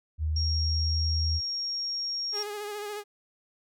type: tone with pitch glide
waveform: sine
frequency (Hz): 77.78 to 78.41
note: D#2 to D#2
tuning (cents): 0 to +14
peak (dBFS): -25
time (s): 0.18-1.41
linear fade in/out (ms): 50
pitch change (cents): +14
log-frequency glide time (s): 0.67-1.01
type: tone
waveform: sine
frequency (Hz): 5570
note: F8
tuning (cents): -5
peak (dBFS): -29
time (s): 0.36-2.43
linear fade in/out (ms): 5
type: tone with vibrato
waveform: sawtooth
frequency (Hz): 415.3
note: G#4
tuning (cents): 0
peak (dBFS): -30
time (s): 2.32-3.04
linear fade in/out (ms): 50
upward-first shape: sine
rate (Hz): 14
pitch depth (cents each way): 34
effects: none